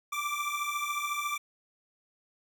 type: beating tone pair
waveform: 25% pulse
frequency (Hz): 1166 / 1180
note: D6 / D6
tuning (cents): -13 / +8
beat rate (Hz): 14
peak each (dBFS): -30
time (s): 0.12-1.38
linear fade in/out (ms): 10
effects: none